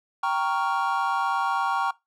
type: chord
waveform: triangle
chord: G half-diminished seventh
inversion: none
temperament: equal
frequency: 784 / 932.3 / 1108.7 / 1396.9 Hz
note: G5 / Bb5 / Db6 / F6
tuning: 0 / 0 / 0 / 0 cents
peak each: -26 / -26 / -25 / -29 dBFS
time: 0.23-1.91 s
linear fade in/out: 5 ms
effects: noise-tail reverb RT60 0.2 s tail -21 dB re dry